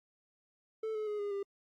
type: tone with pitch steps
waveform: triangle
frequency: 440 / 429.2 / 418.7 / 408.4 / 398.4 Hz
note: A4 / A4 / G#4 / G#4 / G4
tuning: 0 / -43 / +14 / -29 / +28 cents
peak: -32 dBFS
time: 0.83-1.43 s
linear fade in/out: 5 ms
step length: 120 ms
effects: AAC 64 kbps